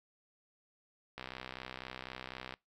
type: click train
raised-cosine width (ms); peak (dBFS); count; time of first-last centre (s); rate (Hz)
0.3; -26; 88; 1.18-2.539; 64
effects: noise-tail reverb RT60 0.2 s tail -23 dB re dry